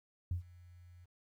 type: tone with ADSR envelope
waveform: sine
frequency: 88.2 Hz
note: F2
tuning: 18 cents sharp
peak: -30 dBFS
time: 0.31-1.06 s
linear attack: 3 ms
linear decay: 110 ms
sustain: -24 dB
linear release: 19 ms
effects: tanh soft clip ceiling -27 dBFS + 12-bit